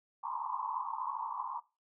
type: band-pass noise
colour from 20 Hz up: pink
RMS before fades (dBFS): -38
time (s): 0.23-1.6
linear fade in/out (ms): 10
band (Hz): 880 to 1100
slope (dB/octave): 96
effects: noise-tail reverb RT60 0.3 s tail -21 dB re dry